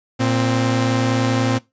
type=tone pair together; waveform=sawtooth; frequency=115.7 / 262.1 Hz; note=A#2 / C4; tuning=-13 / +3 cents; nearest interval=octave + major second; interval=1416 cents; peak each=-15 dBFS; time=0.19-1.59 s; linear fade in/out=20 ms; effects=noise-tail reverb RT60 0.2 s tail -20 dB re dry + resampled to 16000 Hz